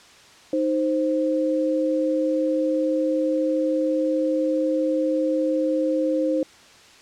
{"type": "tone pair together", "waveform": "sine", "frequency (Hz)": [311.2, 523.3], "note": ["D#4", "C5"], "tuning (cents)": [0, 0], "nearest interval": "major sixth", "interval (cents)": 900, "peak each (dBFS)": -22, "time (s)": [0.53, 6.43], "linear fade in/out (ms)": 2, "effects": ["white hiss -49 dBFS RMS until 7.01 s", "low-pass 6000 Hz 12 dB/octave"]}